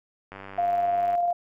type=click train; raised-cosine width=0.5 ms; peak=-25 dBFS; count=82; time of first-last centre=0.32-1.152 s; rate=97.4 Hz
type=tone with tremolo; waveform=sine; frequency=698.5 Hz; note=F5; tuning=in tune; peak=-20 dBFS; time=0.58-1.33 s; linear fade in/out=5 ms; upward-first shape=square; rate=20 Hz; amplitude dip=25%
effects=none